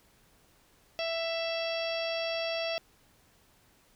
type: harmonic tone with a mistuned harmonic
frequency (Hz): 662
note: E5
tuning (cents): +7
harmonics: 1 / 2 / 3 / 4 / 5 / 6 / 7 / 8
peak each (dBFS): -32 / -45 / -43 / -38 / -40 / -49 / -42 / -43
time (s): 0.99-2.78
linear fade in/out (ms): 0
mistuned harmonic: 8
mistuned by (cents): +51
effects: pink hiss -64 dBFS RMS until 3.95 s